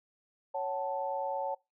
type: chord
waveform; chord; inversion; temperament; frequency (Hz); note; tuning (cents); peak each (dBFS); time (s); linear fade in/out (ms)
sine; F# minor; second; equal with one note detuned; 554.4 / 750.8 / 880; C#5 / F#5 / A5; 0 / +25 / 0; -35 / -38 / -35; 0.54-1.55; 10
effects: noise-tail reverb RT60 0.2 s tail -22 dB re dry